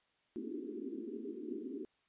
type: band-pass noise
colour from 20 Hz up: white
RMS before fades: -43 dBFS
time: 0.36-1.85 s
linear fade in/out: 0 ms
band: 220 to 410 Hz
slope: 96 dB/octave
effects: white hiss -75 dBFS RMS until 2.08 s + resampled to 8000 Hz